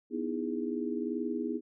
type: chord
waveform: sine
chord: E major seventh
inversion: second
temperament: just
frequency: 247.2 / 309 / 329.6 / 412 Hz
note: B3 / D#4 / E4 / G#4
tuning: +2 / -12 / 0 / -14 cents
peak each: -35 / -37 / -37 / -37 dBFS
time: 0.1-1.61 s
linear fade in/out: 50 ms
effects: none

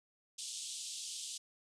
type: band-pass noise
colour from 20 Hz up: white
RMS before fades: -44 dBFS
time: 0.38-1.38 s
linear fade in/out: 10 ms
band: 3000 to 9100 Hz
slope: 48 dB/octave
effects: none

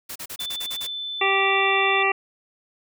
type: noise bursts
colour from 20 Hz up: white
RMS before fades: -34 dBFS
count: 8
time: 0.09-0.871 s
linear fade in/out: 10 ms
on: 67 ms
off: 35 ms
type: tone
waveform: sine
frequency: 3520 Hz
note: A7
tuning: in tune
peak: -28 dBFS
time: 0.39-2.03 s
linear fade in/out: 5 ms
type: harmonic tone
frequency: 390.1 Hz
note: G4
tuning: 8 cents flat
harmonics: 1 / 2 / 3 / 5 / 6 / 7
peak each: -25 / -25 / -25 / -25 / -25 / -25 dBFS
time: 1.21-2.12 s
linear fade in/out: 5 ms
effects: none

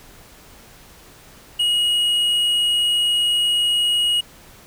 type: tone with tanh clipping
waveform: triangle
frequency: 2893 Hz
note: F#7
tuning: 40 cents flat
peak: -17 dBFS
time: 1.59-4.21 s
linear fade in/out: 10 ms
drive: 10 dB
effects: pink hiss -46 dBFS RMS until 4.66 s

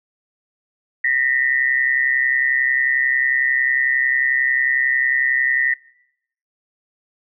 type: tone pair together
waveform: sine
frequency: 1835.9 / 1967 Hz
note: A#6 / B6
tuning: -27 / -7 cents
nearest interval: minor second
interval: 120 cents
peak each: -18 dBFS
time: 1.04-5.74 s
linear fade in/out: 5 ms
effects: noise-tail reverb RT60 0.8 s tail -23 dB re dry

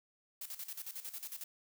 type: noise with tremolo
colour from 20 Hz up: blue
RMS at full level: -43 dBFS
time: 0.41-1.44 s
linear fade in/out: 5 ms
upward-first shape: square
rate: 11 Hz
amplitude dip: 75%
effects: none

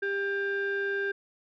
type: tone pair together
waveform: sine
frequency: 397.5 / 1590 Hz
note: G4 / G6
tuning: +24 / +24 cents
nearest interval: 2 octaves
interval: 2400 cents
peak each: -28 dBFS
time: 0.02-1.12 s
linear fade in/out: 10 ms
effects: tanh soft clip ceiling -24 dBFS

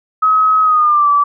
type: tone with pitch glide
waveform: sine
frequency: 1275 to 1155.8 Hz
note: D#6 to D6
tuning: +42 to -28 cents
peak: -8 dBFS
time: 0.22-1.24 s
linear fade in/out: 10 ms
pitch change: -170 cents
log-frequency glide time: 0.62-1.1 s
effects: none

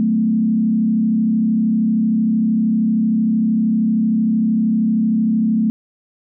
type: tone with frequency modulation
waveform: sine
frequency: 220 Hz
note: A3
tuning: in tune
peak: -13 dBFS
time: 0-5.7 s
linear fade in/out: 0 ms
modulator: 33 Hz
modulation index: 0.75
effects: none

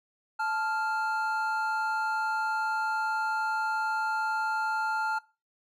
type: tone pair together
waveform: triangle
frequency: 875.6 / 1394 Hz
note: A5 / F6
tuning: -9 / -4 cents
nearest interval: minor sixth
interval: 805 cents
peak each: -28 dBFS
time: 0.39-5.19 s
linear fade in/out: 10 ms
effects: noise-tail reverb RT60 0.3 s tail -20 dB re dry

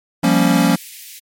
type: chord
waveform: square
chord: G half-diminished seventh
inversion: third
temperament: equal with one note detuned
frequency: 174.61 / 196 / 232.1 / 277.2 Hz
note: F3 / G3 / Bb3 / Db4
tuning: 0 / 0 / -7 / 0 cents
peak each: -17 / -20 / -18 / -17 dBFS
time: 0.23-0.76 s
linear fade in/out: 10 ms
type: high-pass noise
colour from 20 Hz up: white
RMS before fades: -36 dBFS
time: 0.54-1.2 s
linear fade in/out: 20 ms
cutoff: 1900 Hz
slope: 48 dB/octave
effects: MP3 64 kbps

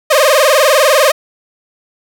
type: tone with vibrato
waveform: sawtooth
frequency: 570 Hz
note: C#5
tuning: 48 cents sharp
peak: -3 dBFS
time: 0.1-1.12 s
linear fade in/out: 10 ms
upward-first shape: sine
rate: 20 Hz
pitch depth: 180 cents each way
effects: none

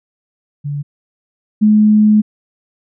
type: tone pair in turn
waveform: sine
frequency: 144.2 / 212.6 Hz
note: D3 / G#3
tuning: -31 / +41 cents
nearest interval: perfect fifth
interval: 672 cents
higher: second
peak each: -18 / -6 dBFS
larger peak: second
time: 0.64-0.83 / 1.61-2.22 s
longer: second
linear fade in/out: 20 ms
effects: none

